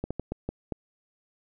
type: slowing click train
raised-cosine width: 2 ms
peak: -17 dBFS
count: 6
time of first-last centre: 0.04-0.723 s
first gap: 66 ms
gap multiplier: 1.37
effects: none